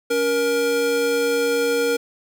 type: tone pair together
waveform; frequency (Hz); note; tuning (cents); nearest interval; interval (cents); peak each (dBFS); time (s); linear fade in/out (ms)
square; 281.1 / 472; C#4 / A#4; +24 / +22; major sixth; 898; -28 / -19; 0.1-1.97; 10
effects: none